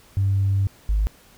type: tone pair in turn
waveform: sine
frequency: 98 / 51.91 Hz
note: G2 / G#1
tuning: 0 / 0 cents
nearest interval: major seventh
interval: 1100 cents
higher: first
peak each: -16 dBFS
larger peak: neither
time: 0.17-0.67 / 0.89-1.07 s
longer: first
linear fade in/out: 0 ms
effects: tanh soft clip ceiling -13 dBFS + pink hiss -52 dBFS RMS until 1.37 s